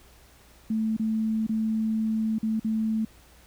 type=tone with dropouts; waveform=sine; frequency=220 Hz; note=A3; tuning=in tune; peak=-23 dBFS; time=0.7-3.05 s; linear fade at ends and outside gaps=5 ms; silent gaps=0.967-0.995 / 1.467-1.492 / 2.385-2.429 / 2.597-2.645 s; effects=added 60 Hz sine -56 dBFS peak until 3.46 s + pink hiss -56 dBFS RMS until 3.46 s